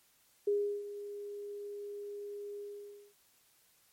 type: tone with ADSR envelope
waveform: sine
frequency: 409.1 Hz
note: G#4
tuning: 26 cents flat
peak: -26 dBFS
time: 0.47-3.14 s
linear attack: 7 ms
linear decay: 350 ms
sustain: -14 dB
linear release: 550 ms
effects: white hiss -68 dBFS RMS until 3.92 s + MP3 64 kbps